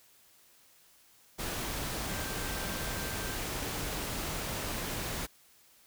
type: tone in noise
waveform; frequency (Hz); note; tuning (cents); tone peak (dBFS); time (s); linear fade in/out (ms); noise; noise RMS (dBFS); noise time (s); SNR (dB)
sine; 1568; G6; 0; -45; 2.07-3.39; 20; pink; -36; 1.38-5.27; -12
effects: white hiss -62 dBFS RMS until 5.86 s